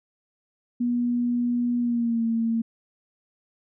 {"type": "tone with pitch glide", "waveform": "sine", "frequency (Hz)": [241.7, 228.1], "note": ["B3", "A#3"], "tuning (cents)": [-37, -37], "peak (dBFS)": -21, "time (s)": [0.8, 2.62], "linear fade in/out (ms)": 10, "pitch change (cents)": -100, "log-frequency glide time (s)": [1.79, 2.24], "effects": []}